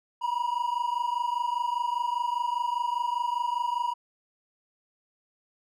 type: tone pair together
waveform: triangle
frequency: 951 / 976 Hz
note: A#5 / B5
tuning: +34 / -21 cents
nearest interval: unison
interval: 45 cents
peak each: -27 dBFS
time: 0.21-3.94 s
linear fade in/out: 20 ms
effects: none